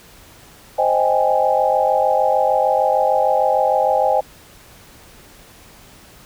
sine chord, Ab major seventh, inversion first, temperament equal, 523.3 / 622.3 / 784 / 830.6 Hz, C5 / Eb5 / G5 / Ab5, 0 / 0 / 0 / 0 cents, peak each -19 dBFS, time 0.78-4.21 s, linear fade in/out 10 ms, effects pink hiss -45 dBFS RMS until 6.25 s

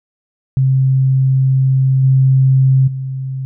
sine tone with level steps, 132.6 Hz, C3, 23 cents sharp, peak -9 / -7 / -19 dBFS, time 0.57-3.45 s, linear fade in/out 0 ms, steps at 2.03 / 2.87 s, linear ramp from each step 10 ms, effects none

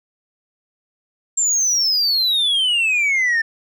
sine exponential sweep, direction down, 7459 to 1775 Hz, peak -12 dBFS, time 1.37-3.42 s, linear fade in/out 10 ms, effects tanh soft clip ceiling -14 dBFS

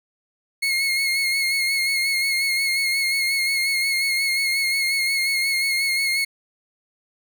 30% pulse tone with vibrato, 2166 Hz, C#7, 41 cents flat, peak -17 dBFS, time 0.62-6.25 s, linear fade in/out 10 ms, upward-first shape sine, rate 5.6 Hz, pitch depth 34 cents each way, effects none

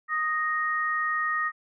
sine tone pair together, 1244.5 / 1864.6 Hz, D#6 / A#6, 0 / 0 cents, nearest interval perfect fifth, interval 700 cents, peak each -27 dBFS, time 0.08-1.52 s, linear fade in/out 50 ms, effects none

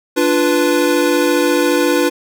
square chord, B diminished, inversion first, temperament equal with one note detuned, 293.7 / 348.2 / 493.9 Hz, D4 / F4 / B4, 0 / -5 / 0 cents, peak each -17 dBFS, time 0.16-2.1 s, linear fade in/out 20 ms, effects none

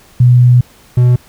sine / triangle tone pair in turn, 123.47 / 123.47 Hz, B2 / B2, 0 / 0 cents, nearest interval unison, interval 0 cents, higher neither, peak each -3 dBFS, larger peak neither, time 0.2-0.61 / 0.97-1.16 s, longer first, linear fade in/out 5 ms, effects pink hiss -44 dBFS RMS until 1.28 s

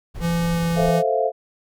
brown noise, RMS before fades -32 dBFS, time 0.14-0.91 s, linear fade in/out 20 ms
square tone with pitch glide, 169.3 to 168.23 Hz, E3 to E3, +46 to +36 cents, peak -20 dBFS, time 0.2-1.03 s, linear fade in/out 50 ms, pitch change -10 cents, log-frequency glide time 0.53-0.6 s
sine chord, F major seventh, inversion first, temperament equal, 440 / 523.3 / 659.3 / 698.5 Hz, A4 / C5 / E5 / F5, 0 / 0 / 0 / 0 cents, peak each -23 dBFS, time 0.75-1.32 s, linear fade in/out 50 ms
effects none

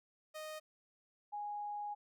sawtooth / sine tone pair in turn, 620 / 827.6 Hz, D#5 / G#5, -6 / -6 cents, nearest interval perfect fourth, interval 500 cents, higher second, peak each -40 / -39 dBFS, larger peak second, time 0.34-0.6 / 1.32-1.95 s, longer second, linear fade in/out 20 ms, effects none

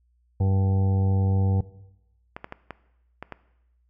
harmonic tone, 96.5 Hz, G2, 27 cents flat, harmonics 1 / 2 / 3 / 4 / 5 / 7 / 8 / 9, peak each -19 / -30 / -39 / -40 / -35 / -47 / -40 / -46 dBFS, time 0.4-1.61 s, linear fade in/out 5 ms
clicks, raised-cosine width 0.5 ms, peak -19 dBFS, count 6, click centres 2.365 / 2.444 / 2.524 / 2.707 / 3.226 / 3.323 s
effects noise-tail reverb RT60 0.9 s tail -18 dB re dry + added 60 Hz sine -62 dBFS peak until 3.89 s

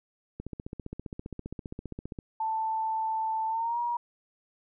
click train, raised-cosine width 3 ms, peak -24 dBFS, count 28, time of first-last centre 0.4-2.188 s, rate 15.1 Hz
sine tone with pitch glide, 884 to 952.9 Hz, A5 to A#5, +8 to +38 cents, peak -27 dBFS, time 2.4-3.97 s, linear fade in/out 5 ms, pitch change +130 cents, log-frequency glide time 3.48-3.79 s
effects none

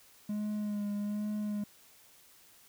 triangle tone with vibrato, 207.8 Hz, G#3, 1 cent sharp, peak -30 dBFS, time 0.29-1.64 s, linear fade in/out 5 ms, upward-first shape sine, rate 1.2 Hz, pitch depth 25 cents each way, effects white hiss -60 dBFS RMS until 2.68 s

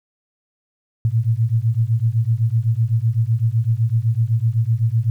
sine beating tone pair, 110 / 117.9 Hz, A2 / A#2, 0 / +20 cents, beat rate 7.9 Hz, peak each -18 dBFS, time 1.05-5.1 s, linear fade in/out 0 ms, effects 9-bit

